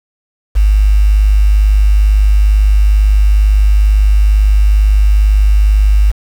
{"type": "tone with quantisation", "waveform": "sine", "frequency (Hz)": 51.1, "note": "G#1", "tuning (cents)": -27, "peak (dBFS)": -5, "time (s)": [0.55, 6.12], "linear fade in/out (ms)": 20, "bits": 5, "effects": []}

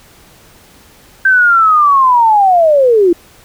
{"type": "linear sweep", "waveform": "sine", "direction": "down", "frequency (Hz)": [1568, 329.6], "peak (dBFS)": -5, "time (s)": [1.25, 3.13], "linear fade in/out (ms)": 5, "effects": ["pink hiss -43 dBFS RMS until 3.44 s"]}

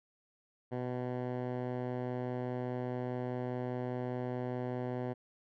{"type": "tone with low-pass filter", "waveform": "10% pulse", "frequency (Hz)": 124.9, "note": "B2", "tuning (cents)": 20, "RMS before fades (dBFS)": -37, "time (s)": [0.71, 5.14], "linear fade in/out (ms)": 20, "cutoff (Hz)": 1200, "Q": 0.53, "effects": []}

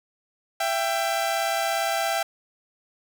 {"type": "tone pair together", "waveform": "sawtooth", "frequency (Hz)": [668.8, 786], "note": ["E5", "G5"], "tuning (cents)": [25, 4], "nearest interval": "minor third", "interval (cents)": 279, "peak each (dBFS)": -22, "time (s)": [0.6, 2.23], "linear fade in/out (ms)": 5, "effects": []}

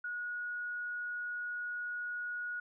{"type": "tone", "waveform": "sine", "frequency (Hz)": 1453, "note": "F#6", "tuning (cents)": -32, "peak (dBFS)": -36, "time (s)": [0.04, 2.6], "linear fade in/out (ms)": 5, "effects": []}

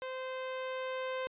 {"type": "tone with level ramp", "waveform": "sawtooth", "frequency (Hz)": 518, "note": "C5", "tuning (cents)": -17, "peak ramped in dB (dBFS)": [-34, -30], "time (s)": [0.02, 1.27], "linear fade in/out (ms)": 0, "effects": ["resampled to 8000 Hz"]}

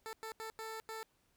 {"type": "tone bursts at uneven times", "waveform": "15% pulse", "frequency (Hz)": 443.3, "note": "A4", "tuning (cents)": 13, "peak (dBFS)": -36, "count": 5, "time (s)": [[0.06, 0.13], [0.23, 0.32], [0.4, 0.5], [0.59, 0.8], [0.89, 1.03]], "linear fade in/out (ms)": 0, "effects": ["pink hiss -75 dBFS RMS until 1.36 s"]}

